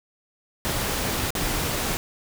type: noise with dropouts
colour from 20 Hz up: pink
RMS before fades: -26 dBFS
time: 0.65-1.97 s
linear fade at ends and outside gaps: 0 ms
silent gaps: 1.305-1.352 s
effects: none